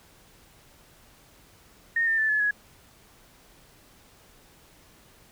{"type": "tone with pitch steps", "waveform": "sine", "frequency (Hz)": [1843, 1799.9, 1757.7, 1716.6, 1676.4], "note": ["A#6", "A6", "A6", "A6", "G#6"], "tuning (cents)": [-20, 39, -2, -43, 16], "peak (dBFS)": -21, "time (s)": [1.96, 2.51], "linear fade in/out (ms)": 5, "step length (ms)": 110, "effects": ["pink hiss -56 dBFS RMS until 5.31 s"]}